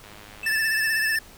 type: click train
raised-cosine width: 0.3 ms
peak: -29 dBFS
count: 51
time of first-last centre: 0.04-0.521 s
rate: 104 Hz
type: tone with tremolo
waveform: triangle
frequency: 2637 Hz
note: E7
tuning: in tune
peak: -27 dBFS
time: 0.43-1.16 s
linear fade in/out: 2 ms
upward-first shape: sine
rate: 10 Hz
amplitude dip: 50%
type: tone with vibrato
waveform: square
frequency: 1760 Hz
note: A6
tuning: in tune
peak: -22 dBFS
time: 0.46-1.19 s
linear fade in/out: 5 ms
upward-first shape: triangle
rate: 16 Hz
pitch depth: 54 cents each way
effects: pink hiss -48 dBFS RMS until 1.37 s